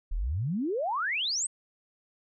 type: exponential sweep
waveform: sine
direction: up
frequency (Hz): 32.7 to 8680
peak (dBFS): -27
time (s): 0.11-1.47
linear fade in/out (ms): 10
effects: none